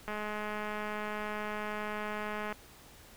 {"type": "click train", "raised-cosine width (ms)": 0.5, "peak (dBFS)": -23, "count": 517, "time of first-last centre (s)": [0.08, 2.525], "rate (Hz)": 211, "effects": ["pink hiss -55 dBFS RMS until 3.16 s"]}